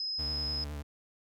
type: tone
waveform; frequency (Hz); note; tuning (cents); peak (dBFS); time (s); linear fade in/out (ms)
sine; 5090; D#8; +39; -32; 0-0.64; 2
type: tone with vibrato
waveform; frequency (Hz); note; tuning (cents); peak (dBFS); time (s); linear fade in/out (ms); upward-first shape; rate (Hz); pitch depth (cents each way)
40% pulse; 73.8; D2; +9; -36; 0.18-0.83; 20; sine; 9.6; 47
effects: none